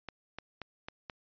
clicks, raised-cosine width 0.3 ms, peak -24 dBFS, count 5, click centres 0.087 / 0.386 / 0.617 / 0.885 / 1.098 s, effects resampled to 11025 Hz

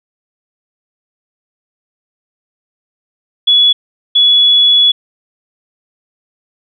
sine tone bursts at uneven times, 3395 Hz, G#7, 37 cents sharp, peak -5 dBFS, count 2, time 3.47-3.73 / 4.15-4.92 s, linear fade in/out 10 ms, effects none

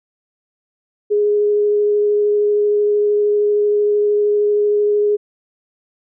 sine tone with vibrato, 415.3 Hz, G#4, in tune, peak -12 dBFS, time 1.1-5.17 s, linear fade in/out 20 ms, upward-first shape sine, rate 13 Hz, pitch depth 8 cents each way, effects none

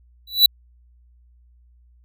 square tone with exponential growth, 3951 Hz, B7, in tune, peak -6 dBFS, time 0.27-0.46 s, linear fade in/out 5 ms, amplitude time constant 41 ms, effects added 60 Hz sine -51 dBFS peak until 2.04 s

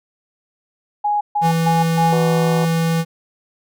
sine tone bursts, 830 Hz, G#5, 1 cent flat, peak -15 dBFS, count 4, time 1.04-2.14 s, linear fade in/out 10 ms, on 170 ms, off 140 ms
square tone, 164.81 Hz, E3, in tune, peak -16 dBFS, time 1.41-3.05 s, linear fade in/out 50 ms
harmonic tone, 123.5 Hz, B2, in tune, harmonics 3 / 4 / 5 / 6 / 7 / 8 / 9, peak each -28 / -22 / -32 / -27 / -30 / -37 / -34 dBFS, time 2.12-2.65 s, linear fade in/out 5 ms
effects none

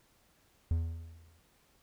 triangle tone with exponential decay, 82.41 Hz, E2, in tune, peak -23 dBFS, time 0.71-1.4 s, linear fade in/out 0 ms, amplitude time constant 150 ms, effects pink hiss -68 dBFS RMS until 1.82 s

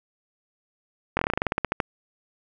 slowing click train, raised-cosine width 0.5 ms, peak -7 dBFS, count 15, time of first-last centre 1.17-1.802 s, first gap 21 ms, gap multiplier 1.11, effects none

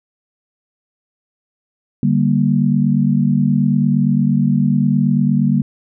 sine chord, G minor, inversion second, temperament just, 147 / 196 / 235.2 Hz, D3 / G3 / Bb3, +2 / 0 / +16 cents, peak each -16 dBFS, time 2.03-5.62 s, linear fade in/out 2 ms, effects none

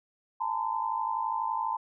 sine tone cluster, 858 / 910 / 1019 Hz, A5 / A#5 / C6, -44 / -42 / -46 cents, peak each -35 / -31 / -32 dBFS, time 0.4-1.77 s, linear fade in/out 10 ms, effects none

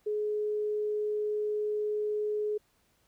sine tone, 421.7 Hz, G#4, 26 cents sharp, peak -28 dBFS, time 0.06-2.58 s, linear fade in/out 10 ms, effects pink hiss -70 dBFS RMS until 3.07 s

